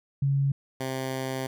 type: tone pair in turn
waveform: sine / 10% pulse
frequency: 138.59 / 131.63 Hz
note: C#3 / C3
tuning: 0 / +11 cents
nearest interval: minor second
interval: 89 cents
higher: first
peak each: -21 dBFS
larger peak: neither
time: 0.22-0.52 / 0.8-1.47 s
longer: second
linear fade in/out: 5 ms
effects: none